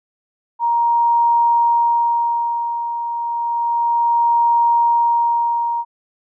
sine tone with tremolo, 939 Hz, A#5, 12 cents sharp, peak -11 dBFS, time 0.59-5.85 s, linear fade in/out 50 ms, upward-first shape sine, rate 0.31 Hz, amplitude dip 65%, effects none

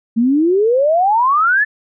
sine exponential sweep, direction up, 221 to 1782 Hz, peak -10 dBFS, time 0.16-1.65 s, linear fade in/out 20 ms, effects none

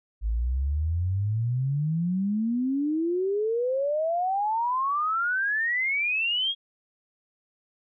sine exponential sweep, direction up, 51.91 to 3322 Hz, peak -23 dBFS, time 0.21-6.55 s, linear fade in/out 50 ms, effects none

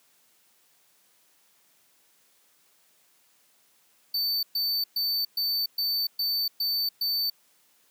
square tone bursts, 4551 Hz, C#8, 45 cents sharp, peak -25 dBFS, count 8, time 4.14-7.3 s, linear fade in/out 5 ms, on 290 ms, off 120 ms, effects white hiss -64 dBFS RMS until 7.9 s + high-pass 150 Hz 12 dB/octave

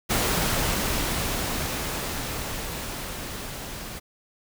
pink noise with level ramp, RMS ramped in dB -23 to -37 dBFS, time 0.09-4 s, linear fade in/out 20 ms, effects none

